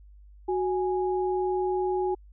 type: tone pair together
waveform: sine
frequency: 369.5 / 829.5 Hz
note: F#4 / G#5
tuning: -2 / -2 cents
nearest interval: octave + major second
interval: 1400 cents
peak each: -25 / -30 dBFS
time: 0.48-2.15 s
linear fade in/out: 10 ms
effects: added 50 Hz sine -48 dBFS peak until 2.32 s